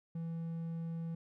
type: tone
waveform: triangle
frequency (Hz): 165.5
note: E3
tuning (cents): +7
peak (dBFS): -35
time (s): 0.15-1.15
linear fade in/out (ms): 5
effects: none